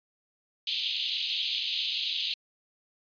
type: band-pass noise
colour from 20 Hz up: white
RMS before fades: -31 dBFS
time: 0.67-2.34 s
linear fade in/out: 2 ms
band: 2800 to 4200 Hz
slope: 48 dB/octave
effects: resampled to 11025 Hz